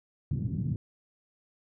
pink band-pass noise, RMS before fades -31 dBFS, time 0.31-0.76 s, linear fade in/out 2 ms, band 100 to 190 Hz, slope 24 dB/octave, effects none

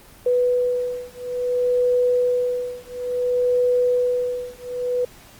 sine beating tone pair, 493.9 / 494.48 Hz, B4 / B4, 0 / +2 cents, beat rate 0.58 Hz, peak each -21 dBFS, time 0.26-5.05 s, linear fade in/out 5 ms, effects pink hiss -47 dBFS RMS until 5.39 s + Opus 24 kbps

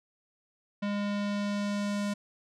square tone with low-pass filter sweep, 204 Hz, G#3, 31 cents flat, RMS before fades -31 dBFS, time 0.82-2.14 s, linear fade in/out 10 ms, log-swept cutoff 3300 to 8600 Hz, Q 1, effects none

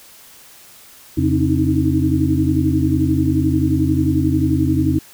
sine tone cluster, 85.6 / 136.2 / 264.5 / 306.7 / 318 Hz, F2 / C#3 / C4 / D#4 / D#4, -34 / -30 / +19 / -25 / +38 cents, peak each -20 dBFS, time 1.17-4.99 s, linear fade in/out 10 ms, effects white hiss -44 dBFS RMS until 5.13 s

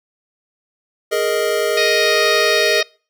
square chord, Ab suspended second, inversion none, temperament equal, 415.3 / 466.2 / 622.3 Hz, Ab4 / Bb4 / Eb5, 0 / 0 / 0 cents, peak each -21 dBFS, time 1.11-2.82 s, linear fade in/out 20 ms
harmonic tone, 622.3 Hz, D#5, in tune, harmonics 1 / 2 / 3 / 4 / 5 / 6 / 7 / 8 / 9, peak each -22 / -27 / -22 / -22 / -27 / -23 / -27 / -27 / -26 dBFS, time 1.77-2.83 s, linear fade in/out 5 ms
effects noise-tail reverb RT60 0.4 s tail -26 dB re dry

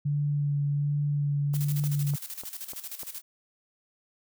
sine tone with vibrato, 144.6 Hz, D3, 27 cents flat, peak -24 dBFS, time 0.05-2.16 s, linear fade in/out 10 ms, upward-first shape sine, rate 1.3 Hz, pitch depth 14 cents each way
blue noise with tremolo, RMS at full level -37 dBFS, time 1.53-3.22 s, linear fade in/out 20 ms, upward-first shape square, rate 13 Hz, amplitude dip 70%
click train, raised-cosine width 1 ms, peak -30 dBFS, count 6, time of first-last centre 1.54-3.033 s, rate 3.35 Hz
effects none

